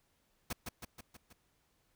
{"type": "noise with echo", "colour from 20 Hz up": "pink", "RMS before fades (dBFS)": -38, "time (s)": [0.5, 0.53], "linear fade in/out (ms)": 5, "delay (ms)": 160, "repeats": 5, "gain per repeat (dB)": -4, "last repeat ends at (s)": 1.33, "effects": ["pink hiss -75 dBFS RMS until 1.95 s"]}